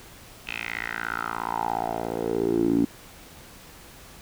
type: tone with band-pass filter sweep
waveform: 10% pulse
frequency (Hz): 57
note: A#1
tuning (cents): -38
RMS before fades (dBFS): -27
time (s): 0.47-2.85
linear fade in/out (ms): 5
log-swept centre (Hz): 2700 to 270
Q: 5.3
effects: pink hiss -47 dBFS RMS until 4.21 s